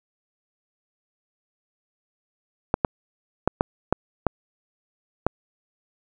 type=clicks; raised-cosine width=1 ms; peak=-4 dBFS; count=7; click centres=2.741 / 2.848 / 3.476 / 3.609 / 3.926 / 4.267 / 5.266 s; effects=none